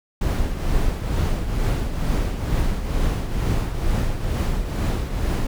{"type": "noise with tremolo", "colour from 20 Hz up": "brown", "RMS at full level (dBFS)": -19, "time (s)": [0.21, 5.47], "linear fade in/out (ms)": 5, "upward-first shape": "triangle", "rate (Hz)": 2.2, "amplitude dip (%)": 60, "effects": []}